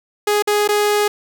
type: tone with dropouts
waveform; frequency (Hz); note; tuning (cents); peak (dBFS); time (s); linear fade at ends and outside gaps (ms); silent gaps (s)
sawtooth; 415.7; G#4; +2; -10; 0.27-1.08; 5; 0.424-0.473 / 0.677-0.688
effects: none